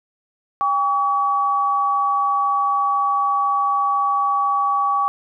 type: tone pair together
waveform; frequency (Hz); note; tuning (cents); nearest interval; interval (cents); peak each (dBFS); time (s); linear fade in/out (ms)
sine; 802 / 1136; G5 / C#6; +39 / +42; tritone; 603; -22 / -17; 0.61-5.08; 0
effects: none